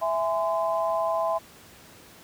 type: chord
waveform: sine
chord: E augmented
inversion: none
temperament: equal with one note detuned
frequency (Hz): 659.3 / 830.6 / 1027.9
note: E5 / G#5 / B#5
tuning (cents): 0 / 0 / -31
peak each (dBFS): -25 / -31 / -28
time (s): 0.01-1.39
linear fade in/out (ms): 20
effects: pink hiss -50 dBFS RMS until 2.23 s + high-pass 80 Hz 12 dB/octave